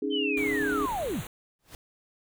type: chord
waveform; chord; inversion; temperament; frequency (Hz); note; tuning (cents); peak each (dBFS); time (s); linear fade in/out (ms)
sine; C# suspended second; none; equal; 277.2 / 311.1 / 415.3; C#4 / D#4 / G#4; 0 / 0 / 0; -31 / -32 / -30; 0.02-0.86; 5
type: linear sweep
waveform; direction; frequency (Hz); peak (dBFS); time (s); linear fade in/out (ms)
sine; down; 3136 to 36.16; -28; 0.1-1.24; 50
type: band-stop noise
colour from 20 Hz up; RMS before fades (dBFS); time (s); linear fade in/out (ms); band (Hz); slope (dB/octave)
pink; -40; 0.37-1.27; 2; 4200 to 6200; 96
type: noise with exponential growth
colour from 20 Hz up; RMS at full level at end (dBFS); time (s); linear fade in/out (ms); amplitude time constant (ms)
pink; -42; 1.59-1.75; 1; 34
effects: none